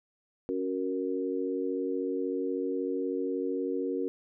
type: chord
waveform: sine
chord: F# major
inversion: second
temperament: equal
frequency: 277.2 / 370 / 466.2 Hz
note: C#4 / F#4 / A#4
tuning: 0 / 0 / 0 cents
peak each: -33 dBFS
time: 0.49-4.08 s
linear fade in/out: 0 ms
effects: none